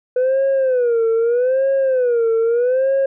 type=tone with vibrato; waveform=sine; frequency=495.8 Hz; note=B4; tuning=7 cents sharp; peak=-11 dBFS; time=0.16-3.06 s; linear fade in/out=5 ms; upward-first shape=sine; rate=0.8 Hz; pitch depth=160 cents each way; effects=tanh soft clip ceiling -12 dBFS